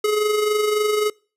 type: tone with amplitude modulation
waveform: square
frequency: 422.6 Hz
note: G#4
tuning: 30 cents sharp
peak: -16 dBFS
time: 0.04-1.1 s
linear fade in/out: 5 ms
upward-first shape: sine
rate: 23.6 Hz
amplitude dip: 45%
effects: noise-tail reverb RT60 0.4 s tail -26 dB re dry + resampled to 32000 Hz